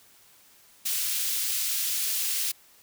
white high-pass noise, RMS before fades -28 dBFS, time 0.85-2.52 s, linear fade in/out 10 ms, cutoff 2700 Hz, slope 12 dB/octave, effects white hiss -57 dBFS RMS until 2.82 s

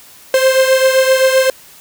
45% pulse beating tone pair, 523.3 / 531 Hz, C5 / C5, 0 / +25 cents, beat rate 7.7 Hz, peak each -10 / -15 dBFS, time 0.34-1.5 s, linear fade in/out 2 ms, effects white hiss -41 dBFS RMS until 1.8 s

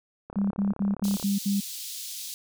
click train, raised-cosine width 1 ms, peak -25 dBFS, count 33, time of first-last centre 0.3-1.228 s, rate 34.5 Hz
sine tone bursts, 199.4 Hz, G3, 30 cents sharp, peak -22 dBFS, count 6, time 0.36-1.605 s, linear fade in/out 10 ms, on 150 ms, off 69 ms
pink high-pass noise, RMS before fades -37 dBFS, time 1.04-2.34 s, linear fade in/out 0 ms, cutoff 3600 Hz, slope 24 dB/octave
effects none

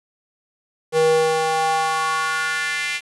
square tone with high-pass filter sweep, 159.1 Hz, D#3, 39 cents sharp, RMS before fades -20 dBFS, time 0.92-3.01 s, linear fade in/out 50 ms, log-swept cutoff 410 to 2300 Hz, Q 3.3, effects resampled to 24000 Hz + 7-bit

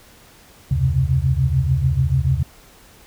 sine tone cluster, 74.3 / 89.1 / 128.8 / 135.7 Hz, D2 / F2 / C3 / C#3, +21 / +35 / -27 / -36 cents, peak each -22 / -23 / -20 / -19 dBFS, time 0.71-2.43 s, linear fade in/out 5 ms, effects pink hiss -48 dBFS RMS until 3.06 s

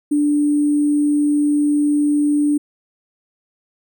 sine tone with sample-and-hold, 293.7 Hz, D4, in tune, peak -13 dBFS, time 0.11-2.58 s, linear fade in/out 10 ms, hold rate 8820 Hz, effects none

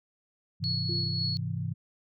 sine chord, Ab augmented, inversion none, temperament equal with one note detuned, 103.23 / 130.81 / 164.81 Hz, Ab2 / C3 / E3, -10 / 0 / 0 cents, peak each -34 dBFS, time 0.6-1.74 s, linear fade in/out 20 ms
sine tone with tremolo, 4364 Hz, C#8, 28 cents flat, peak -28 dBFS, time 0.64-1.37 s, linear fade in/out 0 ms, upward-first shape triangle, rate 3.7 Hz, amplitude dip 45%
sine tone with exponential decay, 344.9 Hz, F4, 22 cents flat, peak -34 dBFS, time 0.89-1.45 s, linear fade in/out 5 ms, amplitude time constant 120 ms
effects none

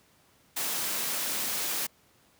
white high-pass noise, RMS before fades -31 dBFS, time 0.56-1.87 s, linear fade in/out 10 ms, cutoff 150 Hz, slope 12 dB/octave, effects pink hiss -63 dBFS RMS until 2.39 s + high-pass 80 Hz 12 dB/octave

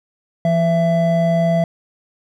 triangle tone pair together, 168.5 / 666.6 Hz, E3 / E5, +38 / +19 cents, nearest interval 2 octaves, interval 2381 cents, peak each -14 dBFS, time 0.45-1.64 s, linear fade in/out 2 ms, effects none

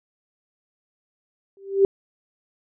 sine tone with exponential growth, 392 Hz, G4, in tune, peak -9 dBFS, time 1.57-1.85 s, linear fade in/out 1 ms, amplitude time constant 59 ms, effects none

